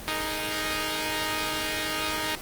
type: chord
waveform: 5% pulse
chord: D# suspended fourth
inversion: none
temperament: equal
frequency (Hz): 311.1 / 415.3 / 466.2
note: D#4 / G#4 / A#4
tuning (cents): 0 / 0 / 0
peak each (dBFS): -18 / -23 / -24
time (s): 0.08-2.35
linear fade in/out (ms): 0
effects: pink hiss -40 dBFS RMS until 2.41 s + Opus 24 kbps